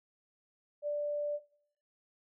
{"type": "tone", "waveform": "sine", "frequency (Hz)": 587.3, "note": "D5", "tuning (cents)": 0, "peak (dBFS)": -31, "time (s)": [0.82, 1.4], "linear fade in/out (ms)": 50, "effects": ["noise-tail reverb RT60 0.6 s tail -17 dB re dry"]}